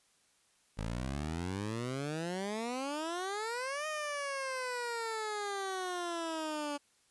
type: exponential two-way sweep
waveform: 15% pulse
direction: up then down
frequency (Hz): 51.9 to 622.3 to 286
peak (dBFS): -29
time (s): 0.77-6.78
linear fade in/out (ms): 20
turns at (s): 3.87
effects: white hiss -70 dBFS RMS until 7.1 s + resampled to 24000 Hz